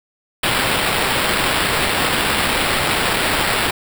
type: noise with sample-and-hold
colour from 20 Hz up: white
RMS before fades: -18 dBFS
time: 0.43-3.71 s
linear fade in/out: 5 ms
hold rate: 6300 Hz
effects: none